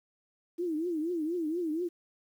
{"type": "tone with vibrato", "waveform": "sine", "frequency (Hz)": 329.6, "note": "E4", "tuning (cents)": 0, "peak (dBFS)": -29, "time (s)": [0.58, 1.89], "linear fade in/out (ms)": 20, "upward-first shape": "triangle", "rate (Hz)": 4.2, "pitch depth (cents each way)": 180, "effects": ["10-bit"]}